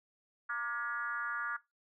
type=tone with frequency modulation; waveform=sine; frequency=1429 Hz; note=F6; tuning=39 cents sharp; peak=-33 dBFS; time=0.49-1.57 s; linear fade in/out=10 ms; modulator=250 Hz; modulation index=1.1; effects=noise-tail reverb RT60 0.2 s tail -20 dB re dry